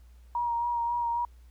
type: tone with vibrato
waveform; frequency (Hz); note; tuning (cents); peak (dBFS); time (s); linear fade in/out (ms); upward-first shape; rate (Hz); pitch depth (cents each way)
sine; 947; A#5; +27; -26; 0.35-1.25; 2; sine; 3.7; 22
effects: added 60 Hz sine -50 dBFS peak until 1.5 s + pink hiss -68 dBFS RMS until 1.5 s